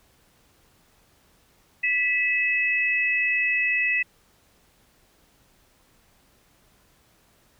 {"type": "tone pair together", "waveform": "sine", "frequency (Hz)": [1976, 2586], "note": ["B6", "E7"], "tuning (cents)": [0, -34], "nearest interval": "perfect fourth", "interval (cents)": 466, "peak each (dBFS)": -23, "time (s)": [1.83, 4.03], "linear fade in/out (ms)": 10, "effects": ["pink hiss -61 dBFS RMS until 7.59 s"]}